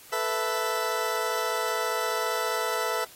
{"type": "chord", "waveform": "20% pulse", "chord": "A suspended second", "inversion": "none", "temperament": "just", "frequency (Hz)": [440, 495, 660], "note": ["A4", "B4", "E5"], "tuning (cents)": [0, 4, 2], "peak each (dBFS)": -26, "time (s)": [0.12, 3.05], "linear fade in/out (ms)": 10, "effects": ["white hiss -50 dBFS RMS until 3.15 s", "AAC 48 kbps"]}